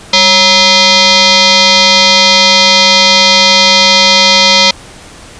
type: tone with frequency modulation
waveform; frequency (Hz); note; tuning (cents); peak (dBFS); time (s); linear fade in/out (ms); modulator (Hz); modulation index
sine; 550; C#5; -14; -3; 0.13-4.71; 5; 749; 6.5
effects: pink hiss -33 dBFS RMS until 5.39 s + resampled to 22050 Hz